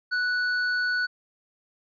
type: tone with tanh clipping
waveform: sine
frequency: 1480 Hz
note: F#6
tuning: in tune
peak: -25 dBFS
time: 0.11-1.07 s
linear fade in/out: 20 ms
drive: 16 dB
effects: resampled to 11025 Hz